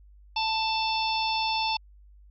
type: harmonic tone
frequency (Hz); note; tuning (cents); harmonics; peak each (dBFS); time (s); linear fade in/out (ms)
885; A5; +10; 1 / 3 / 4 / 5 / 6; -27 / -32 / -33 / -34 / -35; 0.36-1.77; 5
effects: added 50 Hz sine -50 dBFS peak until 2.3 s